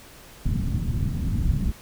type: low-pass noise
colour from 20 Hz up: pink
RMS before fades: -24 dBFS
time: 0.45-1.72 s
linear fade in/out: 5 ms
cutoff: 210 Hz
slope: 24 dB/octave
effects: pink hiss -47 dBFS RMS until 1.81 s